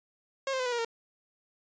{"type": "tone with pitch steps", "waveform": "sawtooth", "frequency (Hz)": [541, 523.8, 507.1, 491, 475.3, 460.2], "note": ["C#5", "C5", "B4", "B4", "A#4", "A#4"], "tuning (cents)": [-42, 2, 46, -10, 34, -22], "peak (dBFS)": -25, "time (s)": [0.47, 0.848], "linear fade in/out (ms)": 2, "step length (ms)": 63, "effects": ["resampled to 16000 Hz"]}